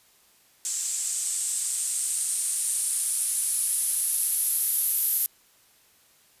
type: noise with low-pass filter sweep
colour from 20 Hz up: violet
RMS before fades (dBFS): -27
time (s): 0.65-5.26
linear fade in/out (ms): 0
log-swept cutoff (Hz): 7500 to 12000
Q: 4.6
effects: white hiss -60 dBFS RMS until 6.4 s + resampled to 32000 Hz